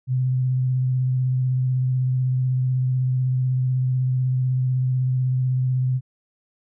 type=tone with vibrato; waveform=sine; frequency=128.3 Hz; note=C3; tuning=34 cents flat; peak=-18 dBFS; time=0.07-6.01 s; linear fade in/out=50 ms; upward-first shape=triangle; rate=16 Hz; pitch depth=23 cents each way; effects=none